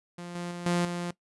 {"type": "tone with level steps", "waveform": "sawtooth", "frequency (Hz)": 174.61, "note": "F3", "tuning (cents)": 0, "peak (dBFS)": [-34, -29, -32, -20, -27], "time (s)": [0.18, 1.11], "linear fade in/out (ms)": 5, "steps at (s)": [0.35, 0.51, 0.66, 0.85], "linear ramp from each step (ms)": 2, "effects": ["noise-tail reverb RT60 0.1 s tail -19 dB re dry", "resampled to 24000 Hz"]}